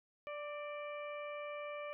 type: harmonic tone with a mistuned harmonic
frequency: 587.3 Hz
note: D5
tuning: in tune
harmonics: 1 / 2 / 3 / 4 / 5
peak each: -43 / -48 / -56 / -50 / -60 dBFS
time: 0.27-1.93 s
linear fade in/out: 0 ms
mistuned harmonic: 3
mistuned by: +31 cents
effects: none